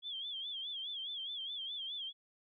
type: tone with vibrato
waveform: sine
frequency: 3322 Hz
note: G#7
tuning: in tune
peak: -39 dBFS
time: 0.02-2.13 s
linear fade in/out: 50 ms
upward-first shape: sine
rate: 4.8 Hz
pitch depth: 110 cents each way
effects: none